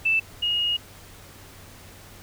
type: tone pair in turn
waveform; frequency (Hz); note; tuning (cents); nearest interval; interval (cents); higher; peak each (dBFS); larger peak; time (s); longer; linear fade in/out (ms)
sine; 2646 / 2869; E7 / F7; +6 / +46; minor second; 140; second; -18 / -21; first; 0.05-0.2 / 0.42-0.77; second; 10
effects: added 95 Hz sine -50 dBFS peak until 2.22 s + pink hiss -47 dBFS RMS until 2.22 s